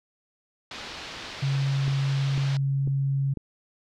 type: low-pass noise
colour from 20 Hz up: white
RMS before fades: -39 dBFS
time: 0.71-2.57 s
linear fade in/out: 2 ms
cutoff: 4600 Hz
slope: 24 dB/octave
type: tone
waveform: sine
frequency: 137.4 Hz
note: C#3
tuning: 15 cents flat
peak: -22 dBFS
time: 1.42-3.34 s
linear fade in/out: 10 ms
type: click train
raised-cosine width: 3 ms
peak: -22 dBFS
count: 4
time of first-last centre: 1.88-3.373 s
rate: 2.01 Hz
effects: none